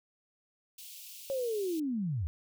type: high-pass noise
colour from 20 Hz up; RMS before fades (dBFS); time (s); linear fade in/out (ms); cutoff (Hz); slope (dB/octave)
white; -48; 0.78-1.8; 5; 2500; 48
type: linear sweep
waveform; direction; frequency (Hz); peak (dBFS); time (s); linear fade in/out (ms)
sine; down; 554.4 to 71; -30; 1.3-2.27; 0
effects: none